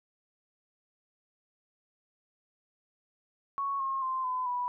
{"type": "tone with pitch steps", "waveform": "sine", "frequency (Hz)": [1108.7, 1075.9, 1044.1, 1013.2, 983.2], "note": ["C#6", "C6", "C6", "B5", "B5"], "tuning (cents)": [0, 48, -4, 44, -8], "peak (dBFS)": -29, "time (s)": [3.58, 4.68], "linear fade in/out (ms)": 0, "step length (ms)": 220, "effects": []}